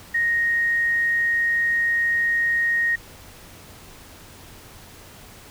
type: tone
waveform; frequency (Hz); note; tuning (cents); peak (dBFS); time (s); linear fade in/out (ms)
sine; 1867; A#6; +2; -18; 0.14-2.96; 10
effects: added 91 Hz sine -53 dBFS peak until 5.5 s + pink hiss -45 dBFS RMS until 5.5 s